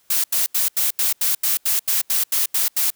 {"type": "noise bursts", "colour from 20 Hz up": "blue", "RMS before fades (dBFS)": -19, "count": 13, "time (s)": [0.1, 2.904], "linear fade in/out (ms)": 5, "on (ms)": 140, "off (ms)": 82, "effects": ["white hiss -60 dBFS RMS until 2.95 s"]}